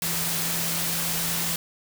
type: tone in noise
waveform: sine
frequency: 167.9 Hz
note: E3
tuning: 32 cents sharp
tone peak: -34 dBFS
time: 0.02-1.56 s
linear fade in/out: 2 ms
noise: white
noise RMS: -27 dBFS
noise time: 0.02-1.56 s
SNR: -10 dB
effects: none